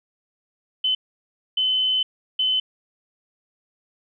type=tone bursts at uneven times; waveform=sine; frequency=3040 Hz; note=F#7; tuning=46 cents sharp; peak=-18 dBFS; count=3; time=0.84-0.95 / 1.57-2.03 / 2.39-2.6 s; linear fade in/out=5 ms; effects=none